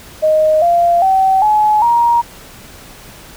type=tone with pitch steps; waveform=sine; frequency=622 / 690.2 / 765.8 / 849.7 / 942.8 Hz; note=D#5 / F5 / G5 / G#5 / A#5; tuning=-1 / -21 / -41 / +39 / +19 cents; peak=-8 dBFS; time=0.22-2.22 s; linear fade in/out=20 ms; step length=400 ms; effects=pink hiss -37 dBFS RMS until 3.36 s